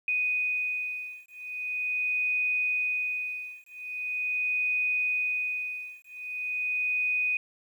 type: beating tone pair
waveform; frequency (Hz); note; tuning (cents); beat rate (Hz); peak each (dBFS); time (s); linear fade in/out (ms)
sine; 2489 / 2489.42; D#7 / D#7; 0 / 0; 0.42; -30; 0.08-7.37; 2
effects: 10-bit